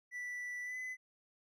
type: tone with pitch glide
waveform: triangle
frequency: 1969 to 2016 Hz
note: B6 to B6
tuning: -6 to +35 cents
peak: -38 dBFS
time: 0.11-0.97 s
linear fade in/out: 50 ms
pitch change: +41 cents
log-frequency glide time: 0.63-0.77 s
effects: none